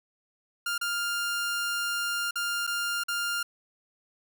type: tone with dropouts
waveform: sawtooth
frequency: 1400 Hz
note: F6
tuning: 4 cents sharp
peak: -24 dBFS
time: 0.66-3.43 s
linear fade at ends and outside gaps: 5 ms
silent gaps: 0.78-0.812 / 2.31-2.356 / 2.668-2.674 / 3.037-3.083 s
effects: none